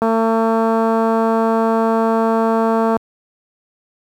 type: click train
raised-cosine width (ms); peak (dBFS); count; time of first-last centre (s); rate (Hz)
1; -4; 664; 0.02-2.967; 225
effects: high-pass 80 Hz 12 dB/octave + 7-bit